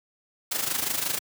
white noise with amplitude modulation, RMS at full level -25 dBFS, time 0.51-1.19 s, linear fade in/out 10 ms, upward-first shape sine, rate 25.6 Hz, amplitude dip 70%, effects high-pass 100 Hz 12 dB/octave

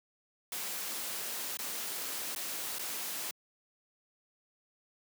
white noise with dropouts, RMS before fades -38 dBFS, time 0.52-3.31 s, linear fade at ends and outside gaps 2 ms, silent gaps 1.571-1.589 / 2.35-2.36 / 2.785-2.793 s, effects high-pass 200 Hz 12 dB/octave

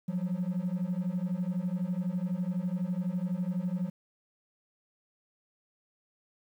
triangle beating tone pair, 174.61 / 186.61 Hz, F3 / F#3, 0 / +15 cents, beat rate 12 Hz, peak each -29 dBFS, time 0.08-3.9 s, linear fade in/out 10 ms, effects tanh soft clip ceiling -24 dBFS + 10-bit

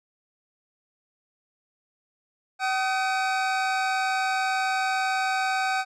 25% pulse tone pair together, 762.2 / 1251 Hz, G5 / D#6, -49 / +9 cents, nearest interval major sixth, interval 858 cents, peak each -20 / -28 dBFS, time 2.59-5.85 s, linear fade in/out 50 ms, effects low-pass 6000 Hz 12 dB/octave

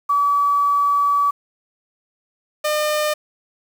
sine / sawtooth tone pair in turn, 1145 / 604.8 Hz, D6 / D#5, -44 / -49 cents, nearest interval major seventh, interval 1105 cents, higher first, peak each -14 dBFS, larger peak neither, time 0.09-1.31 / 2.64-3.14 s, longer first, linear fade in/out 10 ms, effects 7-bit

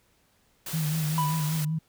white noise, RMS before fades -36 dBFS, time 0.66-1.65 s, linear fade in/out 5 ms
sine tone with vibrato, 155.56 Hz, D#3, in tune, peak -25 dBFS, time 0.73-1.79 s, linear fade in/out 10 ms, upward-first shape triangle, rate 5.2 Hz, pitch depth 74 cents each way
triangle tone with exponential decay, 987.8 Hz, B5, in tune, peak -21 dBFS, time 1.18-1.78 s, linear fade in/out 1 ms, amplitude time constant 130 ms
effects pink hiss -66 dBFS RMS until 1.88 s

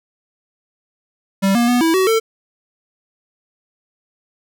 square tone with pitch steps, 194.8 / 237.6 / 244.8 / 326.7 / 377.3 / 447.8 Hz, G3 / A#3 / B3 / E4 / F#4 / A4, -11 / +33 / -15 / -15 / +34 / +30 cents, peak -13 dBFS, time 1.42-2.2 s, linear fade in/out 20 ms, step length 130 ms, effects none

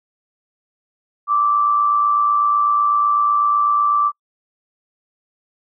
sine tone with amplitude modulation, 1169 Hz, D6, 8 cents flat, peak -11 dBFS, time 1.27-4.12 s, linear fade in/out 50 ms, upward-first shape sine, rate 108 Hz, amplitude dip 45%, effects noise-tail reverb RT60 0.1 s tail -26 dB re dry

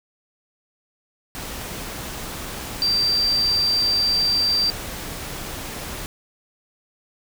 sine tone in noise, 4693 Hz, D8, 2 cents flat, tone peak -17 dBFS, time 2.82-4.7 s, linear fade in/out 0 ms, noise pink, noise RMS -32 dBFS, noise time 1.35-6.06 s, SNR +12 dB, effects none

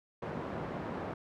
pink band-pass noise, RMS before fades -39 dBFS, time 0.22-1.14 s, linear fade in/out 5 ms, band 130 to 1100 Hz, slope 12 dB/octave, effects none

